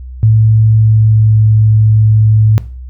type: tone with pitch glide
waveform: sine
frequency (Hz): 110 to 108.49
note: A2 to A2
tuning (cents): 0 to -24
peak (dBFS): -4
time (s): 0.23-2.58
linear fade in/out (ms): 0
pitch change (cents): -24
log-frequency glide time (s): 0.73-1.43
effects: noise-tail reverb RT60 0.4 s tail -18 dB re dry + added 63 Hz sine -24 dBFS peak until 2.89 s